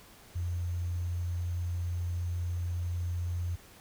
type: tone with sample-and-hold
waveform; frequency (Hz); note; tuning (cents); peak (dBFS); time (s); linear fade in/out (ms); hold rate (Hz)
sine; 87.31; F2; 0; -30; 0.35-3.56; 10; 6300
effects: pink hiss -55 dBFS RMS until 3.8 s